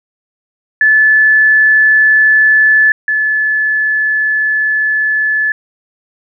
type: tone pair in turn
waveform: sine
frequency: 1734 / 1727.4 Hz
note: A6 / A6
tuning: -26 / -32 cents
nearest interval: unison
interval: 6 cents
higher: first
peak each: -5 / -10 dBFS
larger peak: first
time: 0.81-2.92 / 3.08-5.52 s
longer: second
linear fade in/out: 2 ms
effects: none